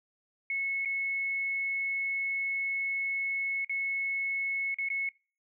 sine tone with dropouts, 2194 Hz, C#7, 18 cents flat, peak -29 dBFS, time 0.5-5.09 s, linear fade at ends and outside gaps 2 ms, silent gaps 0.85-0.856 / 3.647-3.695 / 4.744-4.785 / 4.887-4.901 s, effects noise-tail reverb RT60 0.4 s tail -24 dB re dry

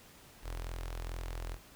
sawtooth tone with notch filter, 42.31 Hz, E1, 46 cents sharp, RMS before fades -40 dBFS, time 0.42-1.58 s, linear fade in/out 50 ms, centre 190 Hz, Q 0.56, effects pink hiss -57 dBFS RMS until 1.75 s

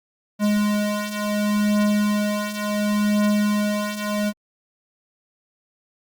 square beating tone pair, 207.7 / 208.4 Hz, G#3 / G#3, 0 / +6 cents, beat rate 0.7 Hz, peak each -25 / -21 dBFS, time 0.39-4.33 s, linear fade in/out 50 ms, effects Opus 48 kbps

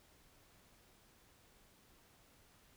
silence, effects pink hiss -67 dBFS RMS until 2.76 s

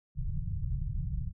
pink low-pass noise, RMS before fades -33 dBFS, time 0.15-1.33 s, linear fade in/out 50 ms, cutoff 170 Hz, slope 96 dB/octave, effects none

